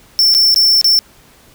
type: tone with dropouts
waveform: square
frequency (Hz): 5390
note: E8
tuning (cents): +38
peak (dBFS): -8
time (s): 0.19-0.99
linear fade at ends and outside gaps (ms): 0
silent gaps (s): 0.341-0.348 / 0.543-0.561 / 0.813-0.844
effects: pink hiss -46 dBFS RMS until 1.54 s